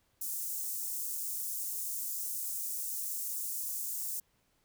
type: high-pass noise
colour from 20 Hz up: white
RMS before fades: -37 dBFS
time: 0.21-4.2 s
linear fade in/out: 5 ms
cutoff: 6800 Hz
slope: 24 dB/octave
effects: pink hiss -73 dBFS RMS until 4.64 s